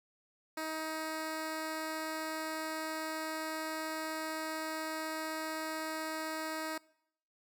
10% pulse tone, 315.8 Hz, D#4, 26 cents sharp, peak -28 dBFS, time 0.57-6.78 s, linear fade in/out 5 ms, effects noise-tail reverb RT60 0.7 s tail -22 dB re dry

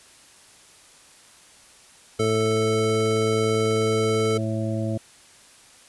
square tone, 440.8 Hz, A4, 3 cents sharp, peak -22 dBFS, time 2.19-4.38 s, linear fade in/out 10 ms
harmonic tone, 110 Hz, A2, in tune, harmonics 1 / 2 / 3 / 5 / 6, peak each -26 / -29 / -31 / -33 / -34 dBFS, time 2.19-4.98 s, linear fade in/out 10 ms
effects white hiss -51 dBFS RMS until 5.88 s + resampled to 24000 Hz

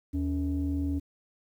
sine tone pair together, 78.8 / 280.8 Hz, D#2 / C#4, +23 / +22 cents, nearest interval octave + minor seventh, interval 2199 cents, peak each -28 dBFS, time 0.13-1 s, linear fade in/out 20 ms, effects tanh soft clip ceiling -22 dBFS + 10-bit

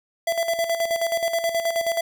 square tone with tremolo, 669 Hz, E5, 25 cents sharp, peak -20 dBFS, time 0.27-2.01 s, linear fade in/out 5 ms, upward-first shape square, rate 9.4 Hz, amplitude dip 60%, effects none

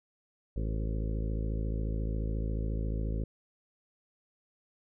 harmonic tone with a mistuned harmonic, 54.2 Hz, A1, 25 cents flat, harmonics 1 / 2 / 3 / 4 / 5 / 6 / 7 / 8 / 9 / 10, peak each -31 / -37 / -41 / -43 / -45 / -47 / -48 / -49 / -50 / -51 dBFS, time 0.56-3.24 s, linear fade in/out 5 ms, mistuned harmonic 8, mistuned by +37 cents, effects none

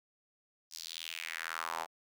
square tone with high-pass filter sweep, 41 Hz, E1, 9 cents flat, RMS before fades -41 dBFS, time 0.7-1.87 s, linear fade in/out 50 ms, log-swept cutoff 5500 to 790 Hz, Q 3, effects none

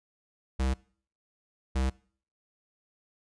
square tone pair in turn, 65.41 / 65.41 Hz, C2 / C2, 0 / 0 cents, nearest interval unison, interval 0 cents, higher neither, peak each -26 dBFS, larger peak neither, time 0.59-0.74 / 1.75-1.9 s, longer neither, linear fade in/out 10 ms, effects noise-tail reverb RT60 0.5 s tail -23 dB re dry + resampled to 22050 Hz

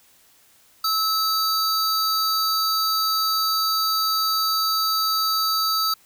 square tone pair together, 1300 / 4633 Hz, E6 / D8, -24 / -24 cents, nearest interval octave + minor seventh, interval 2200 cents, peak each -23 dBFS, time 0.84-5.94 s, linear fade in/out 5 ms, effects white hiss -56 dBFS RMS until 6.05 s

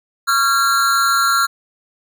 square tone with amplitude modulation, 1373 Hz, F6, 30 cents flat, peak -10 dBFS, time 0.27-1.47 s, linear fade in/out 20 ms, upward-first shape sine, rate 262 Hz, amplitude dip 80%, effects none

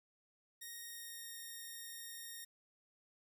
5% pulse tone with pitch glide, 1866 to 1852 Hz, A#6 to A#6, +1 to -12 cents, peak -37 dBFS, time 0.61-2.45 s, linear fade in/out 10 ms, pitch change -13 cents, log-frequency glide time 0.8-1.27 s, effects 13-bit

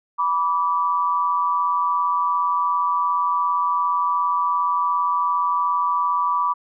sine tone pair together, 982 / 1159.3 Hz, B5 / D6, -10 / -23 cents, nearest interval minor third, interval 287 cents, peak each -21 / -20 dBFS, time 0.18-6.54 s, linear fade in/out 20 ms, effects none

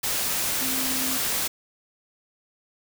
sine tone in noise, 260.6 Hz, C4, 7 cents flat, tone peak -32 dBFS, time 0.61-1.18 s, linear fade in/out 10 ms, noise white, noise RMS -26 dBFS, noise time 0.03-1.48 s, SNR -9 dB, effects none

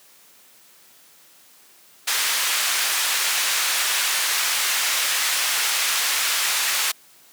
pink band-pass noise, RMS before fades -22 dBFS, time 2.07-6.92 s, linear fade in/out 10 ms, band 1600 to 14000 Hz, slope 12 dB/octave, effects white hiss -52 dBFS RMS until 7.32 s + high-pass 150 Hz 12 dB/octave

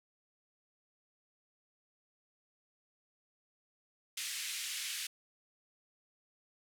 pink band-pass noise, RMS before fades -40 dBFS, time 4.17-5.07 s, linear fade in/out 5 ms, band 2100 to 12000 Hz, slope 24 dB/octave, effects none

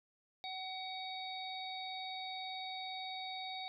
harmonic tone, 753 Hz, F#5, 30 cents sharp, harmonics 1 / 3 / 5 / 6, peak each -44 / -49 / -45 / -52 dBFS, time 0.44-3.68 s, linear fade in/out 0 ms, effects none

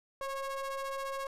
square ring-modulated tone, 274.4 Hz, C#4, 17 cents flat, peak -33 dBFS, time 0.21-1.27 s, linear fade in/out 2 ms, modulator 816 Hz, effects resampled to 32000 Hz

